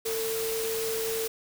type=tone in noise; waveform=sine; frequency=448.5 Hz; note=A4; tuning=33 cents sharp; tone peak=-29 dBFS; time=0.05-1.28 s; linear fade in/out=10 ms; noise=white; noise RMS=-34 dBFS; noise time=0.05-1.28 s; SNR=+2 dB; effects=none